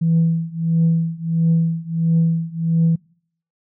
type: tone with tremolo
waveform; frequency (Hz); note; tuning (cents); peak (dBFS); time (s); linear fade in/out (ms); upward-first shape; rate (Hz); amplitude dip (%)
sine; 164.81; E3; 0; -10; 0.01-2.96; 10; triangle; 1.5; 95
effects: noise-tail reverb RT60 0.6 s tail -26 dB re dry + tanh soft clip ceiling -9 dBFS